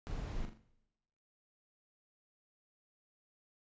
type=noise with echo; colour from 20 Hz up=brown; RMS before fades=-40 dBFS; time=0.07-0.45 s; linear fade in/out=0 ms; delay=41 ms; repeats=3; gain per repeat=-7 dB; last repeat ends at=0.573 s; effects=noise-tail reverb RT60 0.9 s tail -18 dB re dry + resampled to 16000 Hz